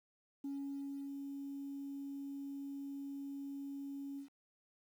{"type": "tone with ADSR envelope", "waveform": "sine", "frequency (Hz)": 278.5, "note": "C#4", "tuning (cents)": 8, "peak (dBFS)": -37, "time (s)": [0.44, 4.29], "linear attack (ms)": 6, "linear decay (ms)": 640, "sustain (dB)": -4, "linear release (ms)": 110, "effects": ["tanh soft clip ceiling -37 dBFS", "11-bit"]}